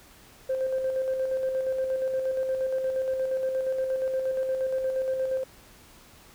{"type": "tone with tremolo", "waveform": "sine", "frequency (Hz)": 524, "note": "C5", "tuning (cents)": 2, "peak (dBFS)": -22, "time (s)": [0.49, 5.44], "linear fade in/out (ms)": 10, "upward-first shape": "square", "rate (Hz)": 8.5, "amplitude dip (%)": 40, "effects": ["tanh soft clip ceiling -21 dBFS", "pink hiss -53 dBFS RMS until 6.34 s"]}